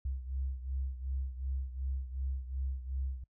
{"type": "beating tone pair", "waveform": "sine", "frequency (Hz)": [65.41, 68.11], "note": ["C2", "C#2"], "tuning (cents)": [0, -30], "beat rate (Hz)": 2.7, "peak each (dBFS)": [-35, -40], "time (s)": [0.05, 3.24], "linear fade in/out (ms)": 5, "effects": ["noise-tail reverb RT60 0.1 s tail -25 dB re dry"]}